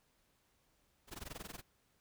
pink noise with amplitude modulation, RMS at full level -45 dBFS, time 1.07-1.63 s, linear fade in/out 50 ms, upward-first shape sine, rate 21.3 Hz, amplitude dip 95%, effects pink hiss -75 dBFS RMS until 2 s

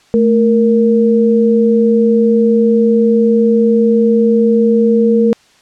sine tone pair together, 220 / 466.2 Hz, A3 / A#4, 0 / 0 cents, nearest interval octave + minor second, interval 1300 cents, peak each -10 dBFS, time 0.14-5.33 s, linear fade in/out 0 ms, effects white hiss -49 dBFS RMS until 5.61 s + low-pass 6000 Hz 12 dB/octave

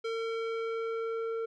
square tone with low-pass filter sweep, 453.9 Hz, A#4, 46 cents flat, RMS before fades -34 dBFS, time 0.04-1.46 s, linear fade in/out 10 ms, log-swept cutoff 3900 to 1100 Hz, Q 0.99, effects none

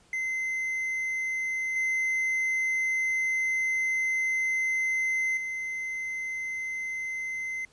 triangle tone with level steps, 2063 Hz, C7, 25 cents flat, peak -26 / -23 / -29 dBFS, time 0.13-7.65 s, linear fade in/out 2 ms, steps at 1.76 / 5.37 s, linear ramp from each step 2 ms, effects pink hiss -61 dBFS RMS until 7.72 s + resampled to 22050 Hz

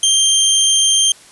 20% pulse tone, 3167 Hz, G7, 17 cents sharp, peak -5 dBFS, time 0.03-1.12 s, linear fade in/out 2 ms, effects white hiss -43 dBFS RMS until 1.31 s + resampled to 24000 Hz

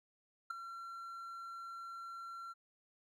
triangle tone with ADSR envelope, 1362 Hz, F6, 44 cents flat, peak -31 dBFS, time 0.5-2.54 s, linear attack 8 ms, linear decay 5 ms, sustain -12 dB, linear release 27 ms, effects none

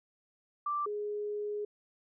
sine tone pair in turn, 1174.7 / 416.3 Hz, D6 / G#4, 0 / +4 cents, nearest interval octave + tritone, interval 1796 cents, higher first, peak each -30 / -33 dBFS, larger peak first, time 0.66-0.86 / 0.86-1.65 s, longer second, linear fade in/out 5 ms, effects none

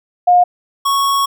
sine / square tone pair in turn, 714 / 1107.2 Hz, F5 / C#6, +38 / -2 cents, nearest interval minor sixth, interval 760 cents, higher second, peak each -6 / -13 dBFS, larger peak first, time 0.27-0.44 / 0.85-1.26 s, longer second, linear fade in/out 10 ms, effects none

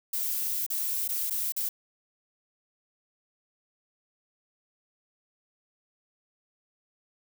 violet noise with dropouts, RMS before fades -30 dBFS, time 0.13-1.69 s, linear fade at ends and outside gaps 5 ms, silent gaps 0.665-0.701 / 1.079-1.088 / 1.3-1.306 / 1.522-1.564 s, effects none

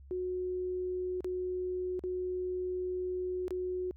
sine tone with dropouts, 365.4 Hz, F#4, 22 cents flat, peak -32 dBFS, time 0.11-3.91 s, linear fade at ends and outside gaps 0 ms, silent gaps 1.206-1.245 / 1.993-2.038 / 3.481-3.507 s, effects added 68 Hz sine -50 dBFS peak until 3.96 s

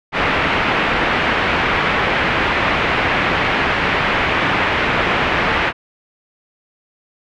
white low-pass noise, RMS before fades -17 dBFS, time 0.12-5.73 s, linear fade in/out 50 ms, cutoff 2500 Hz, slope 24 dB/octave, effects none

